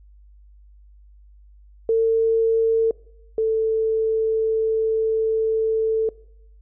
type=tone pair in turn; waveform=sine; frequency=450.9 / 442.9 Hz; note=A4 / A4; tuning=+42 / +11 cents; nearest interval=unison; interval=31 cents; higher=first; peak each=-15 / -17 dBFS; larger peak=first; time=1.89-2.91 / 3.38-6.09 s; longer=second; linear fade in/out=2 ms; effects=noise-tail reverb RT60 0.8 s tail -23 dB re dry + added 50 Hz sine -46 dBFS peak until 6.61 s